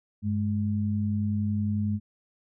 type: tone pair together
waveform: sine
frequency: 99.11 / 210 Hz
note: G2 / G#3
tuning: +20 / +19 cents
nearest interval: octave + minor second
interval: 1299 cents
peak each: -27 dBFS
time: 0.22-2 s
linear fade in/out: 50 ms
effects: none